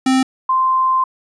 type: tone pair in turn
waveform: square / sine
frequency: 261.6 / 1042.5 Hz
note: C4 / C6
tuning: 0 / -7 cents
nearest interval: 2 octaves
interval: 2393 cents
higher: second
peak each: -12 dBFS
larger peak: neither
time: 0.06-0.23 / 0.49-1.04 s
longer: second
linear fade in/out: 5 ms
effects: resampled to 22050 Hz